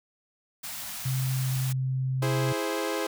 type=band-stop noise; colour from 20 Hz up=white; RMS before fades=-37 dBFS; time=0.63-1.73 s; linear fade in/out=10 ms; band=280 to 600 Hz; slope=96 dB/octave
type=tone; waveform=sine; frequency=130.81 Hz; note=C3; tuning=in tune; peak=-25 dBFS; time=1.05-2.53 s; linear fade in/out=10 ms
type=chord; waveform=sawtooth; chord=E augmented; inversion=none; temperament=equal; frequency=329.6 / 415.3 / 523.3 Hz; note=E4 / G#4 / B#4; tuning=0 / 0 / 0 cents; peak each=-28 dBFS; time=2.22-3.07 s; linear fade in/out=5 ms
effects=none